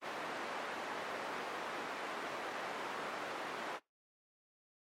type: band-pass noise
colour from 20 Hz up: white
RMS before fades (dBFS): -42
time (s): 0.01-3.8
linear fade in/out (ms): 50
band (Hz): 300 to 1400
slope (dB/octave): 12
effects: noise-tail reverb RT60 0.2 s tail -23 dB re dry + MP3 64 kbps